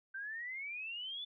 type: exponential sweep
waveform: sine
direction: up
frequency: 1546 to 3520 Hz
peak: -40 dBFS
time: 0.14-1.25 s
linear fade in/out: 10 ms
effects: none